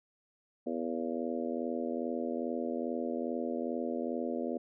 harmonic tone with a mistuned harmonic, 82.41 Hz, E2, in tune, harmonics 3 / 4 / 5 / 6 / 7 / 8, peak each -36 / -39 / -40 / -40 / -40 / -45 dBFS, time 0.66-4.58 s, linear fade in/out 10 ms, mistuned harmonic 8, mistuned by +69 cents, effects none

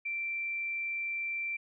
sine tone, 2349 Hz, D7, in tune, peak -32 dBFS, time 0.05-1.57 s, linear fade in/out 10 ms, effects none

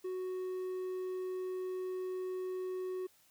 triangle tone, 370 Hz, F#4, in tune, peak -34 dBFS, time 0.04-3.07 s, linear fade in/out 10 ms, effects white hiss -67 dBFS RMS until 3.3 s

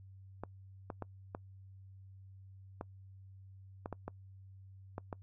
clicks, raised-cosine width 1 ms, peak -26 dBFS, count 10, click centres 0.436 / 0.902 / 1.023 / 1.349 / 2.811 / 3.859 / 3.927 / 4.08 / 4.981 / 5.128 s, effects noise-tail reverb RT60 0.1 s tail -25 dB re dry + added 96 Hz sine -52 dBFS peak until 5.22 s

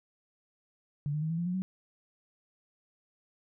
sine tone with pitch steps, 145.1 / 151.44 / 158.05 / 164.95 / 172.16 / 179.67 / 187.52 Hz, D3 / D#3 / D#3 / E3 / F3 / F3 / F#3, -21 / -47 / +27 / +1 / -25 / +49 / +23 cents, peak -29 dBFS, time 1.06-1.62 s, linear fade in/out 0 ms, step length 80 ms, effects none

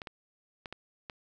clicks, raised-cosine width 0.3 ms, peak -24 dBFS, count 5, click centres 0.018 / 0.072 / 0.658 / 0.726 / 1.098 s, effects none

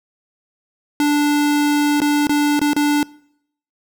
square tone with dropouts, 293.1 Hz, D4, 3 cents flat, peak -14 dBFS, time 1-3.03 s, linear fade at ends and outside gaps 1 ms, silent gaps 2.003-2.017 / 2.27-2.294 / 2.593-2.615 / 2.733-2.764 s, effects noise-tail reverb RT60 0.7 s tail -23 dB re dry

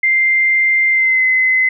sine tone with pitch glide, 2093 to 2043 Hz, C7 to C7, 0 to -42 cents, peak -10 dBFS, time 0.03-1.69 s, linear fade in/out 5 ms, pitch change -42 cents, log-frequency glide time 0.9-1.24 s, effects none

